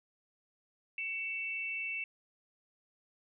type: tone pair together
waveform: sine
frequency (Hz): 2242 / 2666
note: C#7 / E7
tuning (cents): +19 / +19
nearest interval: minor third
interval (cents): 300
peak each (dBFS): -40 / -36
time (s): 0.98-2.04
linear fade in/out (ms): 2
effects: none